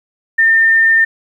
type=tone; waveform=sine; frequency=1807 Hz; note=A6; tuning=46 cents sharp; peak=-7 dBFS; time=0.38-1.05 s; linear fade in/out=10 ms; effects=8-bit